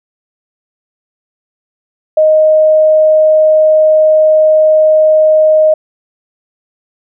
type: tone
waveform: sine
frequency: 622.3 Hz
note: D#5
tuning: in tune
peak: -4 dBFS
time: 2.17-5.74 s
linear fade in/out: 5 ms
effects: none